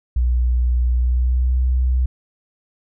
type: tone with pitch glide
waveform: sine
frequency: 61 to 63.19 Hz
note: B1 to B1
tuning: -21 to +40 cents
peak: -14 dBFS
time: 0.16-2.06 s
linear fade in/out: 5 ms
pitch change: +61 cents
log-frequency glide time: 0.93-1.57 s
effects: none